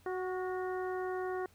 harmonic tone with a mistuned harmonic, 370 Hz, F#4, in tune, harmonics 1 / 2 / 3 / 4 / 5, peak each -35 / -41 / -45 / -47 / -49 dBFS, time 0.06-1.46 s, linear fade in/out 2 ms, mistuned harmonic 4, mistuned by -36 cents, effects added 89 Hz sine -64 dBFS peak until 1.54 s + pink hiss -66 dBFS RMS until 1.54 s

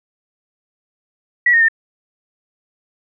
sine tone with pitch steps, 1937 / 1848 / 1806 Hz, B6 / A#6 / A6, -34 / -16 / +45 cents, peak -9 dBFS, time 1.46-1.685 s, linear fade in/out 5 ms, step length 75 ms, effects none

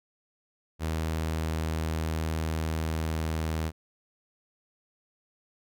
sawtooth tone, 79.8 Hz, D#2, 44 cents sharp, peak -24 dBFS, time 0.79-3.72 s, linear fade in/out 50 ms, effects none

